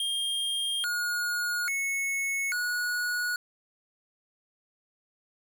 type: tone with pitch steps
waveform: square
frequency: 3216 / 1439 / 2199 / 1458 Hz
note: G7 / F#6 / C#7 / F#6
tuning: +44 / -49 / -14 / -26 cents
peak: -28 dBFS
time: 0-3.36 s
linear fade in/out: 2 ms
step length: 840 ms
effects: none